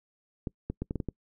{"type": "clicks", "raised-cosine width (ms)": 3, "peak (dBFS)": -19, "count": 7, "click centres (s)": [0.472, 0.7, 0.82, 0.909, 0.957, 1.002, 1.087], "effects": ["noise-tail reverb RT60 0.1 s tail -26 dB re dry"]}